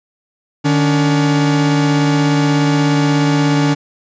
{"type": "tone pair together", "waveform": "45% pulse", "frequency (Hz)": [150.3, 283.9], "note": ["D3", "C#4"], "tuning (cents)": [40, 41], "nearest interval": "major seventh", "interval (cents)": 1101, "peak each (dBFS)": -14, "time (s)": [0.64, 3.75], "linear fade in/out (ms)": 20, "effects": ["resampled to 16000 Hz"]}